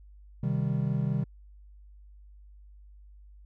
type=chord; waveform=triangle; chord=C minor; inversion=none; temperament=equal; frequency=130.81 / 155.56 / 196 Hz; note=C3 / Eb3 / G3; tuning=0 / 0 / 0 cents; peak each=-27 / -28 / -30 dBFS; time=0.43-1.24 s; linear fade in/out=5 ms; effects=added 50 Hz sine -49 dBFS peak until 3.45 s